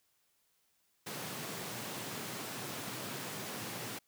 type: high-pass noise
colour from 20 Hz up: pink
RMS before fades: -42 dBFS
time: 1.06-3.99 s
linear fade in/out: 10 ms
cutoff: 110 Hz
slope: 48 dB/octave
effects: white hiss -75 dBFS RMS until 4.07 s